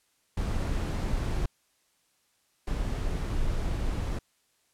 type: noise bursts at uneven times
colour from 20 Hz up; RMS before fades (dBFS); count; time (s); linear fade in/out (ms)
brown; -29; 2; 0.37-1.46 / 2.67-4.19; 5
effects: white hiss -70 dBFS RMS until 4.73 s + low-pass 11000 Hz 12 dB/octave